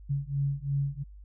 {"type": "beating tone pair", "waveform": "sine", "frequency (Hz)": [138.59, 141.49], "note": ["C#3", "C#3"], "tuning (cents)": [0, 36], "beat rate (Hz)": 2.9, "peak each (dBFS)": -30, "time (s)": [0.09, 1.04], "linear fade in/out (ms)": 20, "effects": ["added 50 Hz sine -45 dBFS peak until 1.24 s"]}